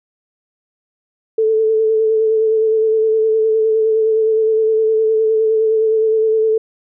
sine tone with vibrato, 440 Hz, A4, in tune, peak -11 dBFS, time 1.38-6.58 s, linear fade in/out 5 ms, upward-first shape sine, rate 9.7 Hz, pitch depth 23 cents each way, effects none

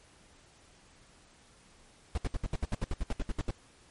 brown noise bursts, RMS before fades -30 dBFS, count 15, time 2.15-3.508 s, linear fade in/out 2 ms, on 28 ms, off 67 ms, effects pink hiss -60 dBFS RMS until 3.9 s + MP3 48 kbps

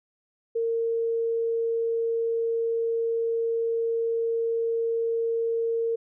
sine tone, 458.9 Hz, A#4, 27 cents flat, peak -23 dBFS, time 0.55-5.96 s, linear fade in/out 10 ms, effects none

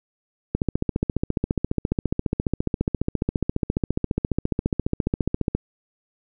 click train, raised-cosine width 3 ms, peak -8 dBFS, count 74, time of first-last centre 0.55-5.55 s, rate 14.6 Hz, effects none

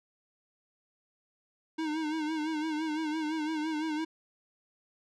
square tone with vibrato, 311.2 Hz, D#4, in tune, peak -31 dBFS, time 1.78-4.05 s, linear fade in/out 10 ms, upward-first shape sine, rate 5.9 Hz, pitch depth 62 cents each way, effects low-pass 5000 Hz 12 dB/octave

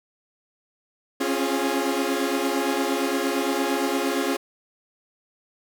sawtooth chord, Db major seventh, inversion third, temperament equal with one note detuned, 268.5 / 277.2 / 349.2 / 415.3 Hz, C4 / Db4 / F4 / Ab4, +45 / 0 / 0 / 0 cents, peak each -24 dBFS, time 1.2-4.37 s, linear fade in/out 10 ms, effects none

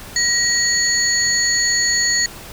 sine tone cluster, 1900 / 4410 / 6780 Hz, A#6 / C#8 / G#8, +33 / -10 / +35 cents, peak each -19 dBFS, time 0.16-2.26 s, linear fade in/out 2 ms, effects pink hiss -36 dBFS RMS until 2.52 s

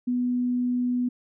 sine tone, 246.9 Hz, B3, in tune, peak -22 dBFS, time 0.07-1.09 s, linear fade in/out 10 ms, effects none

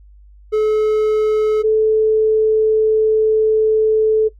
triangle / sine tone pair in turn, 430.2 / 435.7 Hz, A4 / A4, -39 / -17 cents, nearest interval unison, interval 22 cents, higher second, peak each -10 dBFS, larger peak neither, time 0.52-1.63 / 1.63-4.29 s, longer second, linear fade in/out 20 ms, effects noise-tail reverb RT60 0.1 s tail -18 dB re dry + added 50 Hz sine -41 dBFS peak until 4.39 s

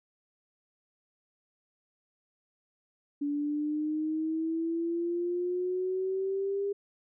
sine exponential sweep, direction up, 286.7 to 403.2 Hz, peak -28 dBFS, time 3.21-6.73 s, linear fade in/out 10 ms, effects none

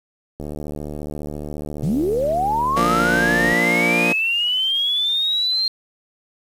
click train, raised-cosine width 2 ms, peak -17 dBFS, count 234, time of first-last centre 0.4-3.528 s, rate 74.5 Hz
sine linear sweep, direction up, 126.9 to 4206 Hz, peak -17 dBFS, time 1.83-5.68 s, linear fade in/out 2 ms
20% pulse chord, Bb major, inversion second, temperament just, 174.81 / 233.1 / 291.4 Hz, F3 / Bb3 / D4, +2 / 0 / -13 cents, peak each -18 / -18 / -19 dBFS, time 2.76-4.13 s, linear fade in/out 10 ms
effects resampled to 32000 Hz + 7-bit

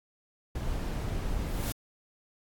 brown noise, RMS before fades -32 dBFS, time 0.55-1.72 s, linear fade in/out 5 ms
white noise with exponential growth, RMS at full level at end -36 dBFS, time 1.26-1.72 s, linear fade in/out 0 ms, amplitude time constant 99 ms
effects AAC 64 kbps

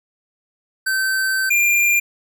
square tone pair in turn, 1544 / 2395 Hz, G6 / D7, -27 / +33 cents, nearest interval minor sixth, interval 760 cents, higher second, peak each -18 / -14 dBFS, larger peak second, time 0.86-1.5 / 1.5-2 s, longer first, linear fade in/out 10 ms, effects none

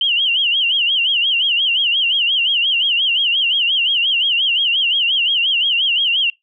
sine tone with vibrato, 2999 Hz, F#7, 23 cents sharp, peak -13 dBFS, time 0.01-6.3 s, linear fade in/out 2 ms, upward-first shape sine, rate 5.7 Hz, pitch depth 160 cents each way, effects noise-tail reverb RT60 0.2 s tail -25 dB re dry

